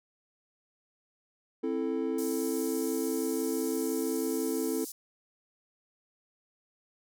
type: chord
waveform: triangle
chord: A minor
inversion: first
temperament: just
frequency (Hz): 264 / 330 / 440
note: C4 / E4 / A4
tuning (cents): +16 / +2 / 0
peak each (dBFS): -31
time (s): 1.63-4.85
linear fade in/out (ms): 10
type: band-pass noise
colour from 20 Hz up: white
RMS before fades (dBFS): -42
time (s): 2.18-4.92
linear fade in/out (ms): 5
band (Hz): 5300 to 14000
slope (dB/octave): 24
effects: none